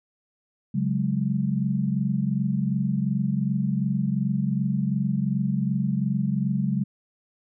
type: chord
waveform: sine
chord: C# suspended fourth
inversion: none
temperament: equal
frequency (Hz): 138.59 / 185 / 207.7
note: C#3 / F#3 / G#3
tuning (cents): 0 / 0 / 0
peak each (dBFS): -26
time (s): 0.74-6.84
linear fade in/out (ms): 10
effects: none